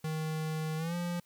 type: tone with pitch glide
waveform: square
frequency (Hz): 157.1 to 174.31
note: D#3 to F3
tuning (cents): +17 to -3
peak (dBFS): -33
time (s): 0.04-1.2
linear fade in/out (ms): 5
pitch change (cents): +180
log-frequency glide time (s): 0.77-0.95
effects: white hiss -68 dBFS RMS until 1.25 s